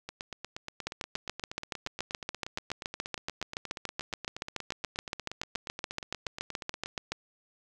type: two click trains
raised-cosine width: 0.2 ms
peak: -15 / -21 dBFS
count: 45 / 58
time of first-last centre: 0.87-7.12 / 0.09-6.86 s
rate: 7.04 / 8.42 Hz
effects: none